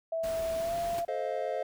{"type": "tone with pitch glide", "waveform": "sine", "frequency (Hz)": [655, 684.4], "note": ["E5", "F5"], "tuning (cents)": [-11, -35], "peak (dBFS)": -29, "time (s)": [0.12, 1.05], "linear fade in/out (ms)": 5, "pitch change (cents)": 76, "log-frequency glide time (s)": [0.58, 0.75]}
{"type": "noise", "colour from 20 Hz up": "pink", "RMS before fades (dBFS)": -43, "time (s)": [0.23, 1], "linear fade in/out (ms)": 10}
{"type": "noise with exponential decay", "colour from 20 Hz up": "pink", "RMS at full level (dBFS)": -38, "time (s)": [0.98, 1.1], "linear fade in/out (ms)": 2, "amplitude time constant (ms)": 26}
{"type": "chord", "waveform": "triangle", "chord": "F dominant seventh", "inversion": "first", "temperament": "just", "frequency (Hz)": [436.5, 523.8, 628.6, 698.5], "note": ["A4", "C5", "Eb5", "F5"], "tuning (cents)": [-14, 2, 18, 0], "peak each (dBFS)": [-36, -33, -33, -34], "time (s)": [1.08, 1.63], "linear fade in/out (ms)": 5}
{"effects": []}